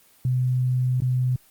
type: tone with dropouts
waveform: sine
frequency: 126.8 Hz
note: B2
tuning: 46 cents sharp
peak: -19 dBFS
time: 0.25-1.36 s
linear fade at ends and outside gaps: 2 ms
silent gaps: 1.003-1.02 s
effects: white hiss -56 dBFS RMS until 1.5 s + Opus 24 kbps